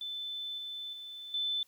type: tone with level steps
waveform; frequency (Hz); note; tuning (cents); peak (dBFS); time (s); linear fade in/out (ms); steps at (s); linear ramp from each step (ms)
sine; 3520; A7; 0; -36 / -38 / -42 / -30; 0.01-1.63; 2; 0.58 / 0.93 / 1.34; 2
effects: white hiss -67 dBFS RMS until 1.67 s